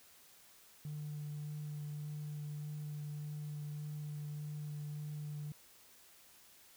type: tone with vibrato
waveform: triangle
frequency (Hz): 149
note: D3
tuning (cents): +25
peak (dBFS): -37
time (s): 0.85-5.52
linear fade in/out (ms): 2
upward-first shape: sine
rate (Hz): 1.7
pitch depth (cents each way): 11
effects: tanh soft clip ceiling -37 dBFS + white hiss -62 dBFS RMS until 6.76 s